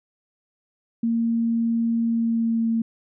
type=tone with pitch glide; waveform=sine; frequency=230.4 to 227.5 Hz; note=A#3 to A#3; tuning=-20 to -42 cents; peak=-19 dBFS; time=1.03-2.82 s; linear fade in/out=5 ms; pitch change=-22 cents; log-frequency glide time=2.06-2.69 s; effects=none